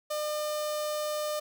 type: tone with notch filter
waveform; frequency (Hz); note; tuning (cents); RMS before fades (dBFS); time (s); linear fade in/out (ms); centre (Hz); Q
sawtooth; 603; D5; +46; -32; 0.1-1.4; 10; 2100; 1.3
effects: none